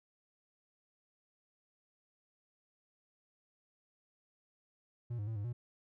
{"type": "tone with pitch steps", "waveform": "triangle", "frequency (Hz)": [119.4, 103.2, 112.1, 101.9, 120.3], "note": ["A#2", "G#2", "A2", "G#2", "B2"], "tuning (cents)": [42, -10, 33, -32, -45], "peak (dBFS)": -34, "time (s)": [5.1, 5.53], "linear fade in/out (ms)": 10, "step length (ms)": 86, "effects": []}